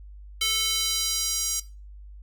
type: tone with high-pass filter sweep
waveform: square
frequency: 440 Hz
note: A4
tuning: in tune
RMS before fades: -26 dBFS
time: 0.41-1.6 s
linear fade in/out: 5 ms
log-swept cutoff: 3000 to 6200 Hz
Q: 1.9
effects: noise-tail reverb RT60 0.3 s tail -18 dB re dry + added 50 Hz sine -41 dBFS peak until 2.22 s